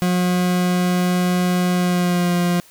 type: tone with pitch glide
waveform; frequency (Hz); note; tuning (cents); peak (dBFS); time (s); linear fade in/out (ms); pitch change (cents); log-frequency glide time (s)
40% pulse; 179.8 to 175.69; F#3 to F3; -49 to +11; -15; 0.02-2.6; 0; -40; 1.74-2.34
effects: white hiss -49 dBFS RMS until 2.7 s